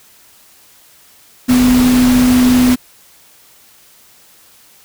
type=tone in noise; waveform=sine; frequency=250 Hz; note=B3; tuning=21 cents sharp; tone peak=-7 dBFS; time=1.48-2.76 s; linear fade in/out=20 ms; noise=pink; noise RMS=-19 dBFS; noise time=1.48-2.76 s; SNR=+9 dB; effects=white hiss -46 dBFS RMS until 4.84 s